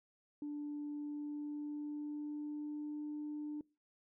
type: tone with pitch glide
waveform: sine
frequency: 293.7 to 298.5 Hz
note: D4 to D4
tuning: 0 to +28 cents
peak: -38 dBFS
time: 0.42-3.61 s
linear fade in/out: 2 ms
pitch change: +28 cents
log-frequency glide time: 0.91-3.05 s
effects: noise-tail reverb RT60 0.3 s tail -25 dB re dry + tanh soft clip ceiling -36 dBFS